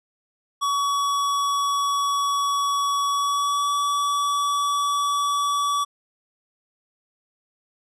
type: tone with pitch glide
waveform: square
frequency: 1130 to 1145.1 Hz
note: C#6 to D6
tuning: +33 to -44 cents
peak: -21 dBFS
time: 0.61-5.85 s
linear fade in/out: 20 ms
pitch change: +23 cents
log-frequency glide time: 3.09-3.71 s
effects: low-pass 10000 Hz 12 dB/octave